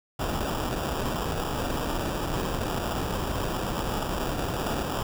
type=noise with sample-and-hold; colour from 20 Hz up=pink; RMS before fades=-29 dBFS; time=0.19-5.03 s; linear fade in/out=5 ms; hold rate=2100 Hz; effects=none